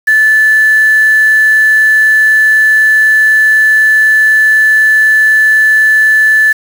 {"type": "tone with quantisation", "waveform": "sine", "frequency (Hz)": 1744, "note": "A6", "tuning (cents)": -16, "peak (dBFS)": -4, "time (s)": [0.07, 6.53], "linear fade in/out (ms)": 10, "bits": 4, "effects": []}